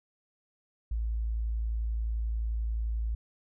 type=tone; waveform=sine; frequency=55.7 Hz; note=A1; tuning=22 cents sharp; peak=-28 dBFS; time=0.91-3.15 s; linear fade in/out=5 ms; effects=none